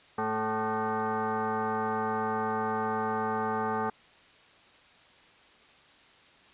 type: tone with frequency modulation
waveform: sine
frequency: 220 Hz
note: A3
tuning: in tune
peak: -27 dBFS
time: 0.18-3.9 s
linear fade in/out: 5 ms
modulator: 328 Hz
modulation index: 3.5
effects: white hiss -57 dBFS RMS until 6.53 s + resampled to 8000 Hz